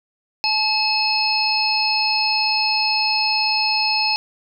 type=harmonic tone; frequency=861 Hz; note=A5; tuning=38 cents flat; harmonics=1 / 3 / 5 / 6; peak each=-23 / -23 / -22 / -21 dBFS; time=0.44-4.16 s; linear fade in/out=0 ms; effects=none